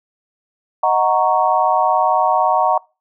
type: chord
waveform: sine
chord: D# minor seventh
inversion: none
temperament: equal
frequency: 622.3 / 740 / 932.3 / 1108.7 Hz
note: D#5 / F#5 / A#5 / C#6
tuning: 0 / 0 / 0 / 0 cents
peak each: -20 / -16 / -17 / -19 dBFS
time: 0.83-2.78 s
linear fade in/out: 5 ms
effects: noise-tail reverb RT60 0.3 s tail -25 dB re dry